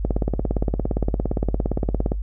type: click train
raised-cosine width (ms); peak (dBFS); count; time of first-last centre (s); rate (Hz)
2; -8; 37; 0.05-2.119; 17.4
effects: noise-tail reverb RT60 0.1 s tail -18 dB re dry + added 50 Hz sine -23 dBFS peak until 2.22 s